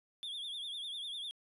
triangle tone with vibrato, 3450 Hz, A7, 35 cents flat, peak -38 dBFS, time 0.23-1.31 s, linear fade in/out 0 ms, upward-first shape triangle, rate 10 Hz, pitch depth 120 cents each way, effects resampled to 32000 Hz

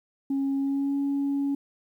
sine tone with pitch glide, 274 to 279.8 Hz, C#4 to C#4, -20 to +16 cents, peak -22 dBFS, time 0.3-1.55 s, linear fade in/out 5 ms, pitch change +36 cents, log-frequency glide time 0.57-0.96 s, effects tanh soft clip ceiling -21 dBFS + 10-bit

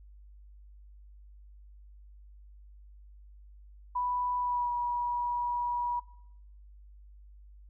sine tone with pitch glide, 987 to 966.7 Hz, B5 to B5, -1 to -37 cents, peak -28 dBFS, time 3.95-6 s, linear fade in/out 10 ms, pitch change -36 cents, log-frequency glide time 4.39-4.71 s, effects noise-tail reverb RT60 0.7 s tail -21 dB re dry + added 50 Hz sine -50 dBFS peak until 7.69 s

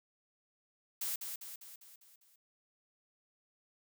blue noise with echo, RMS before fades -37 dBFS, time 1.01-1.16 s, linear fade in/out 5 ms, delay 200 ms, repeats 6, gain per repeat -5 dB, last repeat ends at 2.36 s, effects none

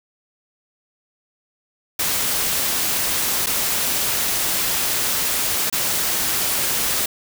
white noise with dropouts, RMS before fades -21 dBFS, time 1.99-7.06 s, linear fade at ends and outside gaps 5 ms, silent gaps 3.462-3.468 / 5.7-5.725 s, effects none

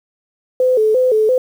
sine tone with vibrato, 469.9 Hz, A#4, 14 cents sharp, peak -10 dBFS, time 0.6-1.38 s, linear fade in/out 2 ms, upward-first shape square, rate 2.9 Hz, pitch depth 140 cents each way, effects 7-bit

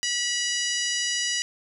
harmonic tone with a mistuned harmonic, 973 Hz, B5, 26 cents flat, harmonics 2 / 3 / 4 / 5 / 6 / 7 / 8 / 9 / 10, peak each -31 / -29 / -37 / -31 / -31 / -34 / -39 / -45 / -44 dBFS, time 0.03-1.42 s, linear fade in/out 0 ms, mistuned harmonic 10, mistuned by +66 cents, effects none

